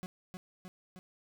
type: tone with echo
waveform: 40% pulse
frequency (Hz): 183.7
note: F#3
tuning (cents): -12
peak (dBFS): -38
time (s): 0.03-0.06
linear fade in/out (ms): 0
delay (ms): 310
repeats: 3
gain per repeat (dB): -3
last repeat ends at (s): 0.99
effects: 13-bit